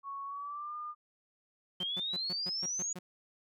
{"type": "tone with pitch glide", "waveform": "sine", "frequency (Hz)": [1109, 1209.4], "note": ["C#6", "D#6"], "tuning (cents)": [0, -50], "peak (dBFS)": -38, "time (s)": [0.03, 0.95], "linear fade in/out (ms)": 50, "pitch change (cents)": 150, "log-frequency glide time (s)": [0.25, 0.75]}
{"type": "exponential sweep", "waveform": "sine", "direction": "up", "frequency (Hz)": [3100, 6860], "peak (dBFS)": -33, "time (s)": [1.8, 2.93], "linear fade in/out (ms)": 5}
{"type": "tone bursts", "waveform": "sawtooth", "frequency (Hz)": 181, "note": "F#3", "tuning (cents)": -38, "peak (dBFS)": -37, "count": 8, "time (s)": [1.8, 2.99], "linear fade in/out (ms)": 5, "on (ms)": 35, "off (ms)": 130}
{"effects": []}